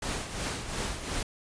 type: noise with tremolo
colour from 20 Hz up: pink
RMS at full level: -31 dBFS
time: 0.02-1.23 s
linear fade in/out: 5 ms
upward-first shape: triangle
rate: 2.8 Hz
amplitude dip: 65%
effects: resampled to 22050 Hz